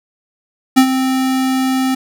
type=tone with ADSR envelope; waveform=square; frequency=261.6 Hz; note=C4; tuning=in tune; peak=-4 dBFS; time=0.76-1.95 s; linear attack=18 ms; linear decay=78 ms; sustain=-10 dB; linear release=8 ms; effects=none